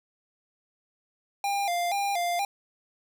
square tone with vibrato, 748 Hz, F#5, 19 cents sharp, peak -26 dBFS, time 1.44-2.45 s, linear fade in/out 2 ms, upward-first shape square, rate 2.1 Hz, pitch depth 120 cents each way, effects none

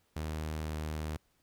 sawtooth tone with pitch glide, 77.78 to 77.29 Hz, D#2 to D#2, 0 to -11 cents, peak -31 dBFS, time 0.16-1.17 s, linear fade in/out 5 ms, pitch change -11 cents, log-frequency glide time 0.62-0.72 s, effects pink hiss -73 dBFS RMS until 1.42 s

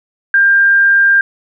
sine tone, 1596 Hz, G6, 31 cents sharp, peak -6 dBFS, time 0.34-1.21 s, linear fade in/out 2 ms, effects none

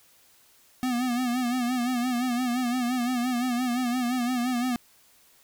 square tone with vibrato, 246.9 Hz, B3, in tune, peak -25 dBFS, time 0.83-4.76 s, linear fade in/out 0 ms, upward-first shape sine, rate 5.8 Hz, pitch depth 71 cents each way, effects white hiss -59 dBFS RMS until 5.43 s

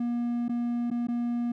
triangle tone with dropouts, 238.7 Hz, A#3, 41 cents sharp, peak -24 dBFS, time 0-1.52 s, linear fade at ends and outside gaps 5 ms, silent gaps 0.483-0.493 / 0.903-0.912 / 1.071-1.084 s, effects none

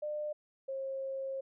sine tone pair in turn, 600 / 537.2 Hz, D5 / C5, +37 / +46 cents, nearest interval major second, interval 191 cents, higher first, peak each -34 / -35 dBFS, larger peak first, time 0.02-0.33 / 0.68-1.41 s, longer second, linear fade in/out 10 ms, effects none

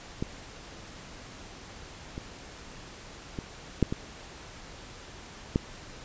clicks, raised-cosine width 3 ms, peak -16 / -23 / -20 / -8 / -17 / -10 dBFS, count 6, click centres 0.225 / 2.179 / 3.388 / 3.827 / 3.925 / 5.559 s, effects pink hiss -46 dBFS RMS until 6.04 s + resampled to 16000 Hz

